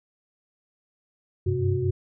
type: tone cluster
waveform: sine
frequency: 94.7 / 99.1 / 129.1 / 367.2 Hz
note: F#2 / G2 / C3 / F#4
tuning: +41 / +19 / -23 / -13 cents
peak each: -27 dBFS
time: 1.46-1.91 s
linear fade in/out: 10 ms
effects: none